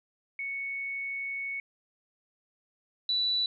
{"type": "tone pair in turn", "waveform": "sine", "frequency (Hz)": [2217, 3957], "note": ["C#7", "B7"], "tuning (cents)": [0, 3], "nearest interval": "minor seventh", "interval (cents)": 1003, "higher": "second", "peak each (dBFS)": [-32, -25], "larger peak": "second", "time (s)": [[0.39, 1.6], [3.09, 3.46]], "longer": "first", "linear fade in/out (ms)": 2, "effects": []}